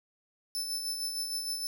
sawtooth tone with tremolo, 5274 Hz, E8, in tune, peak -28 dBFS, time 0.55-1.67 s, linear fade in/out 0 ms, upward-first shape sine, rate 6.5 Hz, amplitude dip 45%, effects none

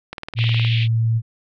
click train, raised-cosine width 0.3 ms, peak -14 dBFS, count 11, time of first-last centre 0.13-0.648 s, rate 19.3 Hz
sine tone with pitch glide, 115.4 to 113.68 Hz, A#2 to A#2, -17 to -43 cents, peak -15 dBFS, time 0.35-1.22 s, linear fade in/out 50 ms, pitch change -26 cents, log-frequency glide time 0.72-0.88 s
white band-pass noise, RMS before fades -27 dBFS, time 0.36-0.88 s, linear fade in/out 50 ms, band 2200 to 3600 Hz, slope 48 dB/octave
effects none

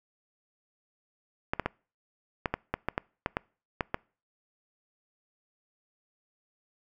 clicks, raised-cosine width 0.5 ms, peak -12 dBFS, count 12, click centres 1.535 / 1.597 / 1.66 / 2.458 / 2.54 / 2.74 / 2.886 / 2.979 / 3.261 / 3.369 / 3.808 / 3.944 s, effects noise-tail reverb RT60 0.4 s tail -26 dB re dry

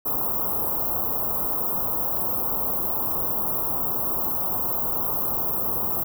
white band-stop noise, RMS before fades -25 dBFS, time 0.05-6.04 s, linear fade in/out 10 ms, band 1200 to 13000 Hz, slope 48 dB/octave, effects none

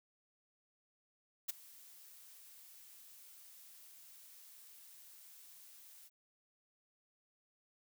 blue noise with ADSR envelope, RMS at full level -35 dBFS, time 1.48-6.1 s, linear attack 17 ms, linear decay 13 ms, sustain -23 dB, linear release 38 ms, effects none

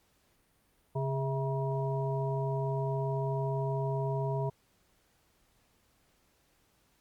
harmonic tone with a mistuned harmonic, 136.6 Hz, C#3, 25 cents flat, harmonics 1 / 3 / 5 / 7, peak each -31 / -36 / -38 / -39 dBFS, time 0.95-4.5 s, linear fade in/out 10 ms, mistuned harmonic 5, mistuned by -71 cents, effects pink hiss -70 dBFS RMS until 7 s + Opus 48 kbps

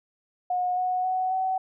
sine tone with pitch steps, 724 / 734.1 / 744.4 / 754.7 Hz, F#5 / F#5 / F#5 / F#5, -38 / -14 / +10 / +34 cents, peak -23 dBFS, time 0.5-1.58 s, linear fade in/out 5 ms, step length 270 ms, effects none

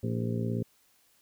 harmonic tone with a mistuned harmonic, 57.5 Hz, A#1, 23 cents flat, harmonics 2 / 3 / 4 / 5 / 6 / 7 / 8 / 9, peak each -31 / -36 / -34 / -42 / -46 / -38 / -47 / -43 dBFS, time 0.03-0.63 s, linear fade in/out 5 ms, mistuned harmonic 6, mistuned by -86 cents, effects white hiss -66 dBFS RMS until 1.21 s

